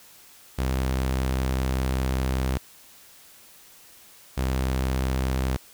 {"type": "tone pair in turn", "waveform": "sawtooth", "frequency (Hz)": [65.1, 65.1], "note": ["C2", "C2"], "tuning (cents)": [-8, -8], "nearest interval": "unison", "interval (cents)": 0, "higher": "neither", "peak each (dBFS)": -19, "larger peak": "neither", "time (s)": [[0.58, 2.58], [4.37, 5.57]], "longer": "first", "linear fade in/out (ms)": 10, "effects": ["white hiss -51 dBFS RMS until 5.73 s"]}